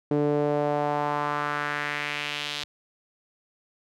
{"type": "tone with band-pass filter sweep", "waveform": "sawtooth", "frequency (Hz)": 146.83, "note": "D3", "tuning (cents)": 0, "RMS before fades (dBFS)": -27, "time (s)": [0.11, 2.64], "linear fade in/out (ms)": 2, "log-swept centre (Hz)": [370, 3800], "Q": 2.2, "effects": []}